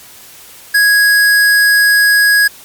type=tone; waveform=square; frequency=1660 Hz; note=G#6; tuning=1 cent flat; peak=-7 dBFS; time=0.74-2.48 s; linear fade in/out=10 ms; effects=white hiss -37 dBFS RMS until 2.64 s + MP3 96 kbps